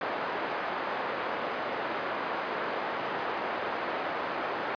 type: band-pass noise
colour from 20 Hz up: pink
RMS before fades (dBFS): -33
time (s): 0.01-4.75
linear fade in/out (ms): 2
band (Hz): 490 to 1600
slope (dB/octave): 12
effects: resampled to 11025 Hz

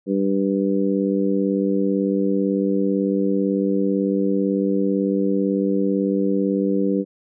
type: harmonic tone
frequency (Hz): 98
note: G2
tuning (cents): 0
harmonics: 2 / 3 / 4 / 5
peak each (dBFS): -21 / -22 / -25 / -25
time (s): 0.06-7.05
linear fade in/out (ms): 50
effects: none

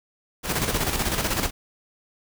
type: noise with tremolo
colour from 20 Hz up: pink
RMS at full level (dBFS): -23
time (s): 0.43-1.51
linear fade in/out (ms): 50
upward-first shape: square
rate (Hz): 16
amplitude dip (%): 50
effects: none

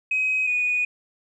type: tone pair in turn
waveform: sine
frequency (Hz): 2530 / 2472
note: D#7 / D#7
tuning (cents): +28 / -12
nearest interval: unison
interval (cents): 40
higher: first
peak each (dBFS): -19 / -19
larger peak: neither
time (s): 0.11-0.47 / 0.47-0.85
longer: second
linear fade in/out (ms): 5
effects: tanh soft clip ceiling -15 dBFS

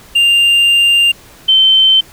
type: tone pair in turn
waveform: triangle / sine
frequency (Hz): 2794 / 3092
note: F7 / G7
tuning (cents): 0 / -24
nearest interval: major second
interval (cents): 176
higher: second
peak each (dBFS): -5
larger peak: neither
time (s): 0.15-1.12 / 1.48-2.01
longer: first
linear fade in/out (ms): 10
effects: pink hiss -40 dBFS RMS until 2.12 s

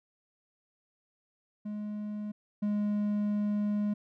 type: tone pair in turn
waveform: triangle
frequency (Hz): 209.6 / 207.6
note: G#3 / G#3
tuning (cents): +16 / 0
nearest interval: unison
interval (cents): 16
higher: first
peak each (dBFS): -32 / -25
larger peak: second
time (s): 1.65-2.32 / 2.62-3.94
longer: second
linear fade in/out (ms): 10
effects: none

